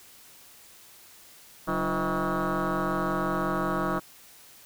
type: tone with frequency modulation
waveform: sine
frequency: 466.2 Hz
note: A#4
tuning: in tune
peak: -23 dBFS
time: 1.67-4 s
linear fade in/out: 20 ms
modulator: 163 Hz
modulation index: 5.7
effects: tanh soft clip ceiling -22 dBFS + white hiss -52 dBFS RMS until 4.65 s